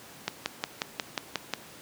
click train, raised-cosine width 0.2 ms, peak -10 dBFS, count 8, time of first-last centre 0.28-1.537 s, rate 5.57 Hz, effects pink hiss -48 dBFS RMS until 1.81 s + high-pass 150 Hz 12 dB/octave

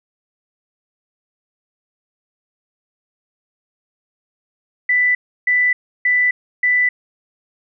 sine tone bursts, 1985 Hz, B6, 8 cents sharp, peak -12 dBFS, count 4, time 4.89-6.89 s, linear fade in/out 5 ms, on 260 ms, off 320 ms, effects none

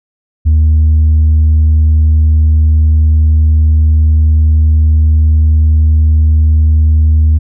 sine tone with tanh clipping, 77.6 Hz, D#2, 4 cents flat, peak -5 dBFS, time 0.45-7.39 s, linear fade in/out 20 ms, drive 1 dB, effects none

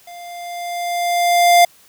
square tone with level ramp, 698.5 Hz, F5, in tune, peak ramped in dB -35 to -7 dBFS, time 0.07-1.65 s, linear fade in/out 5 ms, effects white hiss -50 dBFS RMS until 1.88 s

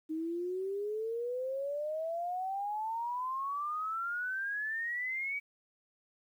sine exponential sweep, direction up, 311.1 to 2289 Hz, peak -33 dBFS, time 0.09-5.4 s, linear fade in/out 20 ms, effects 11-bit

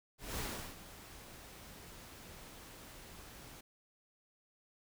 pink noise with ADSR envelope, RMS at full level -39 dBFS, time 0.18-3.61 s, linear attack 200 ms, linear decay 370 ms, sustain -14 dB, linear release 7 ms, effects none

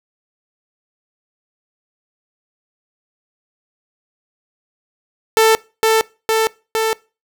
sawtooth tone with echo, 443.5 Hz, A4, 14 cents sharp, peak -5 dBFS, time 5.37-5.55 s, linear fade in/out 0 ms, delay 460 ms, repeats 3, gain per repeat -2 dB, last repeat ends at 6.93 s, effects noise-tail reverb RT60 0.3 s tail -22 dB re dry

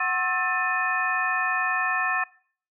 sine tone cluster, 743 / 1078 / 1309 / 1779 / 2489 Hz, F#5 / C#6 / E6 / A6 / D#7, +7 / -49 / -13 / +19 / 0 cents, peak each -31 / -29 / -30 / -26 / -30 dBFS, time 0-2.24 s, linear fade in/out 5 ms, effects noise-tail reverb RT60 0.5 s tail -22 dB re dry

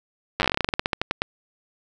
slowing click train, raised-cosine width 0.3 ms, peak -5 dBFS, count 21, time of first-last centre 0.4-1.219 s, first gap 9 ms, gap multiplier 1.14, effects none

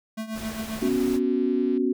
square tone with tremolo, 220.2 Hz, A3, 2 cents sharp, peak -28 dBFS, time 0.17-0.89 s, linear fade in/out 10 ms, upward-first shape triangle, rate 7.5 Hz, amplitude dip 80%
pink noise, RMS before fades -38 dBFS, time 0.33-1.2 s, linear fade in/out 50 ms
click train, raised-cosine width 0.3 ms, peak -35 dBFS, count 165, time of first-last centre 0.81-1.775 s, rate 170 Hz
sine chord, B suspended second, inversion none, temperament equal, 246.9 / 277.2 / 370 Hz, B3 / C#4 / F#4, 0 / 0 / 0 cents, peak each -25 dBFS, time 0.82-1.93 s, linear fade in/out 5 ms
effects none

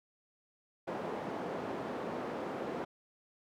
white band-pass noise, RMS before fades -39 dBFS, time 0.87-2.85 s, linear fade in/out 10 ms, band 200 to 650 Hz, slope 12 dB/octave, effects none

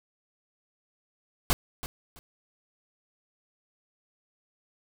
pink noise with echo, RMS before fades -23 dBFS, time 1.5-1.53 s, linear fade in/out 0 ms, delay 330 ms, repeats 2, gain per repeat -13 dB, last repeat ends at 2.19 s, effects none

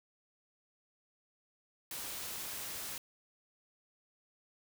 white noise, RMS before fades -42 dBFS, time 1.91-2.98 s, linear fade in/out 2 ms, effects none

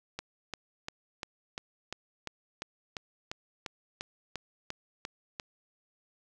click train, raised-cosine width 0.2 ms, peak -19 dBFS, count 16, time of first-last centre 0.19-5.398 s, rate 2.88 Hz, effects none

